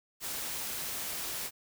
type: noise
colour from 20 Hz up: white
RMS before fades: -37 dBFS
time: 0.2-1.51 s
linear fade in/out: 50 ms
effects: none